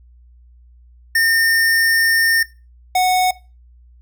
square tone pair in turn, 1818 / 737.1 Hz, A#6 / F#5, -44 / -7 cents, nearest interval octave + major third, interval 1563 cents, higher first, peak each -13 dBFS, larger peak neither, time 1.15-2.43 / 2.95-3.31 s, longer first, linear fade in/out 5 ms, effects noise-tail reverb RT60 0.3 s tail -20 dB re dry + added 60 Hz sine -44 dBFS peak until 4.01 s

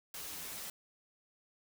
white noise with comb filter, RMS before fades -44 dBFS, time 0.14-0.7 s, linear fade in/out 2 ms, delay 8.3 ms, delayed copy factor -0.8, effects none

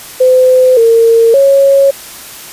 sine tone with pitch steps, 511 / 457.7 / 551 Hz, C5 / A#4 / C#5, -41 / -32 / -11 cents, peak -3 dBFS, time 0.2-1.91 s, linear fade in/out 10 ms, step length 570 ms, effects white hiss -29 dBFS RMS until 2.52 s + resampled to 32000 Hz

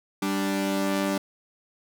sawtooth tone pair together, 196.02 / 293.7 Hz, G3 / D4, 0 / 0 cents, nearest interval perfect fifth, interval 700 cents, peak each -23 dBFS, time 0.22-1.18 s, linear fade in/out 5 ms, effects none

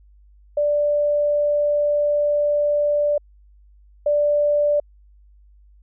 sine tone pair in turn, 587.3 / 587.3 Hz, D5 / D5, 0 / 0 cents, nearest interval unison, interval 0 cents, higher neither, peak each -16 / -15 dBFS, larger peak second, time 0.57-3.18 / 4.06-4.8 s, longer first, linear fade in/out 5 ms, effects added 50 Hz sine -48 dBFS peak until 5.82 s

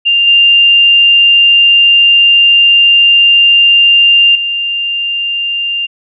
sine tone with level steps, 2794 Hz, F7, in tune, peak -6 / -3 / -12 dBFS, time 0.05-5.87 s, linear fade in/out 20 ms, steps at 0.27 / 4.35 s, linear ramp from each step 5 ms, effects none

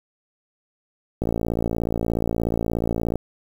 click train, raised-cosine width 2 ms, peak -10 dBFS, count 111, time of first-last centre 1.22-3.157 s, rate 56.8 Hz, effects 7-bit

